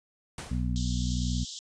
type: noise with exponential decay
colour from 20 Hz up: pink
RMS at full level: -36 dBFS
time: 0.38-0.82 s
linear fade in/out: 2 ms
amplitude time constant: 94 ms
type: harmonic tone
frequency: 61.2 Hz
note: B1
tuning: 15 cents flat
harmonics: 1 / 2 / 3 / 4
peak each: -29 / -32 / -34 / -35 dBFS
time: 0.5-1.45 s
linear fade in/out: 20 ms
type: band-pass noise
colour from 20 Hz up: pink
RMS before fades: -41 dBFS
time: 0.76-1.59 s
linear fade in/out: 0 ms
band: 3100 to 7600 Hz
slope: 96 dB/octave
effects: resampled to 22050 Hz